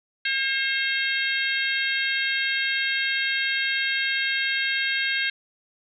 harmonic tone, 537 Hz, C5, 45 cents sharp, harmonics 3 / 4 / 5 / 6 / 7 / 8, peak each -26 / -28 / -30 / -32 / -33 / -34 dBFS, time 0.25-5.3 s, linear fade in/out 5 ms, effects none

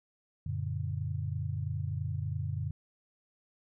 sine chord, Gb augmented, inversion none, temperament just, 92.5 / 115.62 / 144.53 Hz, Gb2 / Bb2 / D3, 0 / -14 / -27 cents, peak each -35 / -37 / -36 dBFS, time 0.46-2.71 s, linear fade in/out 5 ms, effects none

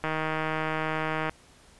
click train, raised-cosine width 0.5 ms, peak -14 dBFS, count 198, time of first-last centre 0.04-1.295 s, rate 157 Hz, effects pink hiss -56 dBFS RMS until 1.79 s + resampled to 24000 Hz

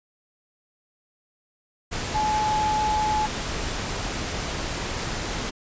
sine tone in noise, 855 Hz, A5, 50 cents flat, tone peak -21 dBFS, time 2.14-3.27 s, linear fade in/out 20 ms, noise pink, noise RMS -29 dBFS, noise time 1.91-5.51 s, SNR +5 dB, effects resampled to 16000 Hz

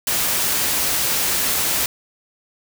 white noise, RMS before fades -20 dBFS, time 0.07-1.86 s, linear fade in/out 2 ms, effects none

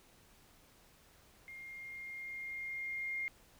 sine tone with level ramp, 2122 Hz, C7, 24 cents sharp, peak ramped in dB -47 to -35 dBFS, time 1.48-3.28 s, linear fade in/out 0 ms, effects pink hiss -64 dBFS RMS until 3.59 s

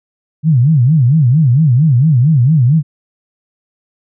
sine tone with vibrato, 139 Hz, C#3, 5 cents sharp, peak -6 dBFS, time 0.43-2.83 s, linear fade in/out 50 ms, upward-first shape sine, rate 4.4 Hz, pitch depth 280 cents each way, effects none

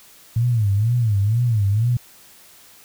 sine tone with vibrato, 110 Hz, A2, in tune, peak -15 dBFS, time 0.36-1.97 s, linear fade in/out 5 ms, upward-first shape sine, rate 2.1 Hz, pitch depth 190 cents each way, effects white hiss -48 dBFS RMS until 2.84 s

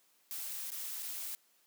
blue noise with dropouts, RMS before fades -41 dBFS, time 0.31-1.35 s, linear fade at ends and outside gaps 0 ms, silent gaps 0.704-0.718 / 1.023-1.027 s, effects white hiss -70 dBFS RMS until 1.66 s + high-pass 200 Hz 12 dB/octave

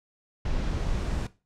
brown noise with low-pass filter sweep, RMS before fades -28 dBFS, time 0.45-1.27 s, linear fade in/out 5 ms, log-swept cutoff 5300 to 8500 Hz, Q 1, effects noise-tail reverb RT60 0.3 s tail -17 dB re dry

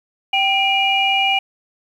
sine tone cluster, 781 / 2388 / 2883 Hz, G5 / D7 / F#7, -7 / +28 / -46 cents, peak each -18 dBFS, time 0.33-1.39 s, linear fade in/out 5 ms, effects tanh soft clip ceiling -4 dBFS + 8-bit

